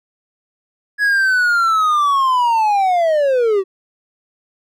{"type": "linear sweep", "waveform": "triangle", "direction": "down", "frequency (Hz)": [1686, 370], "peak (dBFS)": -10, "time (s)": [0.98, 3.64], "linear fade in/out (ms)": 50, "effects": []}